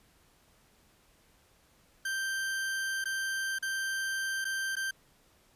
40% pulse tone with dropouts, 1568 Hz, G6, in tune, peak -30 dBFS, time 2.05-4.91 s, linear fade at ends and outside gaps 5 ms, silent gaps 3.042-3.055 / 3.587-3.625 / 4.445-4.451 / 4.755-4.766 s, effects pink hiss -65 dBFS RMS until 5.55 s + resampled to 32000 Hz

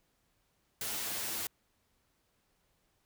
white noise with comb filter, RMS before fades -37 dBFS, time 0.81-1.47 s, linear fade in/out 2 ms, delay 9.1 ms, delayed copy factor +0.65, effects pink hiss -75 dBFS RMS until 3.05 s

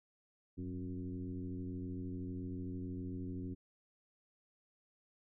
sine tone with frequency modulation, 183.9 Hz, F#3, 10 cents flat, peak -39 dBFS, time 0.57-3.55 s, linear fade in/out 20 ms, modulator 88.7 Hz, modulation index 1.6, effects none

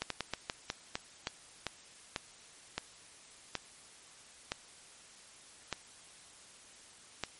slowing click train, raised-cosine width 0.2 ms, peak -16 dBFS, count 15, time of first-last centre 0.02-7.237 s, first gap 83 ms, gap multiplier 1.25, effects white hiss -56 dBFS RMS until 7.39 s + MP3 48 kbps

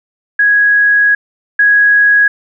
sine tone pair in turn, 1661.2 / 1661.2 Hz, G#6 / G#6, 0 / 0 cents, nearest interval unison, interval 0 cents, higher neither, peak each -6 / -5 dBFS, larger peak second, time 0.39-1.15 / 1.59-2.28 s, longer first, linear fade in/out 5 ms, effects none

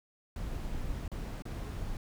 brown noise with dropouts, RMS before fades -37 dBFS, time 0.36-1.97 s, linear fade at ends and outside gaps 2 ms, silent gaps 1.079-1.116 / 1.422-1.453 s, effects none

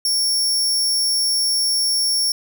sawtooth tone, 5480 Hz, F8, 34 cents flat, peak -14 dBFS, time 0.05-2.32 s, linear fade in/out 2 ms, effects none

